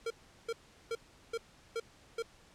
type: tone bursts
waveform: square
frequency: 459.1 Hz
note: A#4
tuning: 26 cents flat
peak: -34 dBFS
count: 6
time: 0.06-2.224 s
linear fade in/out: 5 ms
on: 44 ms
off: 380 ms
effects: pink hiss -61 dBFS RMS until 2.54 s + low-pass 8000 Hz 12 dB/octave